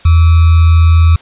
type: tone with sample-and-hold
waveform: sine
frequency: 82.41 Hz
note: E2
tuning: in tune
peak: -3 dBFS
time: 0.05-1.16 s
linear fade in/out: 5 ms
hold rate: 1225 Hz
effects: white hiss -40 dBFS RMS until 1.21 s + resampled to 8000 Hz